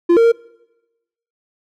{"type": "tone with pitch steps", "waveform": "triangle", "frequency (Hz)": [344.4, 460.4, 463.7], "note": ["F4", "A#4", "A#4"], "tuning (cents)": [-24, -22, -9], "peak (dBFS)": -6, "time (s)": [0.09, 0.321], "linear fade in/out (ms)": 10, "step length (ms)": 77, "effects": ["noise-tail reverb RT60 1.0 s tail -24 dB re dry"]}